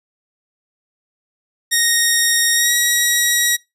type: tone with pitch glide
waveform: 10% pulse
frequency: 1864.7 to 1911.6 Hz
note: A#6 to A#6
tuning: 0 to +43 cents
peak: -4 dBFS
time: 1.71-3.57 s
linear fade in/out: 20 ms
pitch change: +43 cents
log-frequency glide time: 2.54-2.72 s
effects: noise-tail reverb RT60 0.2 s tail -23 dB re dry + resampled to 32000 Hz